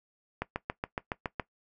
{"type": "click train", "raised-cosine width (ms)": 0.5, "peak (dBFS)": -16, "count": 8, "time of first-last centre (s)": [0.42, 1.398], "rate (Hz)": 7.16, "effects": ["noise-tail reverb RT60 0.1 s tail -18 dB re dry"]}